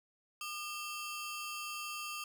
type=ring-modulated tone; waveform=sawtooth; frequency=1945 Hz; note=B6; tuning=27 cents flat; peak=-33 dBFS; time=0.41-2.24 s; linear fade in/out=2 ms; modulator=733 Hz; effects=none